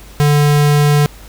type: tone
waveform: square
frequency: 146.7 Hz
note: D3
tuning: 2 cents flat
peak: -9 dBFS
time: 0.2-1.06 s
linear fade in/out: 0 ms
effects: added 50 Hz sine -36 dBFS peak until 1.28 s + pink hiss -40 dBFS RMS until 1.28 s